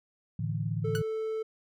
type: chord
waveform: sine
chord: A suspended fourth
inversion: none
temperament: equal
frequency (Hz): 110 / 146.83 / 164.81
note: A2 / D3 / E3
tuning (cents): 0 / 0 / 0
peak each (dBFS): -32 / -34 / -34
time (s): 0.39-1.02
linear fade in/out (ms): 5
type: tone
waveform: triangle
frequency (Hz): 440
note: A4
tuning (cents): 0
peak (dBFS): -28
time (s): 0.84-1.43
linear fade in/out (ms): 10
type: tone with exponential decay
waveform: sawtooth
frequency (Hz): 1480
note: F#6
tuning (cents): 0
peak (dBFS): -27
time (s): 0.95-1.05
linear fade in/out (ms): 1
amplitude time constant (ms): 20
effects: none